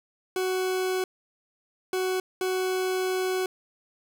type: tone bursts at uneven times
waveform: 40% pulse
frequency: 372.3 Hz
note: F#4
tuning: 11 cents sharp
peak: -24 dBFS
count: 3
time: 0.36-1.04 / 1.93-2.2 / 2.41-3.46 s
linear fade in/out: 2 ms
effects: 11-bit